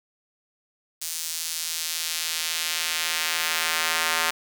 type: tone with high-pass filter sweep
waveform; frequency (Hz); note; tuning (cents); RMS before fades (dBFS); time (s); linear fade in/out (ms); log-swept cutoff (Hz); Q
square; 81.8; E2; -13; -27; 1.01-4.31; 10; 6400 to 1300; 0.85
effects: none